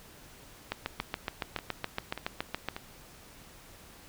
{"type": "two click trains", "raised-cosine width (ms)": 0.3, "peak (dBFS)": [-15, -21], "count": [15, 4], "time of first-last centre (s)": [[0.72, 2.686], [1, 2.765]], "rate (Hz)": [7.12, 1.7], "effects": ["pink hiss -53 dBFS RMS until 4.08 s"]}